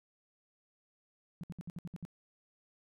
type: tone bursts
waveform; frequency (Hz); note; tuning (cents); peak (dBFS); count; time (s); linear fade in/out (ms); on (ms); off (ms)
sine; 171.6; F3; -30; -39; 8; 1.41-2.051; 0; 25; 63
effects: none